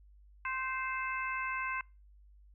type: harmonic tone with a mistuned harmonic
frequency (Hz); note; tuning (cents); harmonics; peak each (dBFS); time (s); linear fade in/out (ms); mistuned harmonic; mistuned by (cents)
524; C5; +2; 2 / 3 / 4 / 5; -37 / -39 / -40 / -41; 0.45-1.81; 2; 3; -25
effects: noise-tail reverb RT60 0.3 s tail -26 dB re dry + added 50 Hz sine -56 dBFS peak until 2.54 s